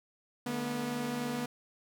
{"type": "tone cluster", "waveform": "sawtooth", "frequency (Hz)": [147.6, 219.3, 243], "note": ["D3", "A3", "B3"], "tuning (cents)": [9, -6, -28], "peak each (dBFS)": [-38, -37, -30], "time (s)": [0.46, 1.46], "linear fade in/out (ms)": 5, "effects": []}